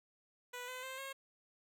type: tone with pitch steps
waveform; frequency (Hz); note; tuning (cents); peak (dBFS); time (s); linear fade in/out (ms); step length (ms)
10% pulse; 492.9 / 508.5 / 524.6 / 541.2; B4 / C5 / C5 / C#5; -3 / -50 / +4 / -42; -35; 0.53-1.13; 10; 150
effects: none